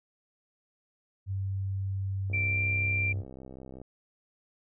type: tone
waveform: sine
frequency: 96.9 Hz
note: G2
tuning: 20 cents flat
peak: -29 dBFS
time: 1.26-3.24 s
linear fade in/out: 50 ms
type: click train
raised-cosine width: 2 ms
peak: -32 dBFS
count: 100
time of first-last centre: 2.3-3.816 s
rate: 65.3 Hz
type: tone with pitch glide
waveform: sine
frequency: 2349 to 2365 Hz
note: D7 to D7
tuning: 0 to +12 cents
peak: -27 dBFS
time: 2.33-3.13 s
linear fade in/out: 10 ms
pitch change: +12 cents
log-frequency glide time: 2.44-2.6 s
effects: none